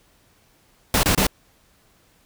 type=noise bursts; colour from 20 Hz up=pink; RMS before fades=-18 dBFS; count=3; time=0.94-1.268 s; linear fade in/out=2 ms; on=92 ms; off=26 ms; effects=pink hiss -59 dBFS RMS until 2.25 s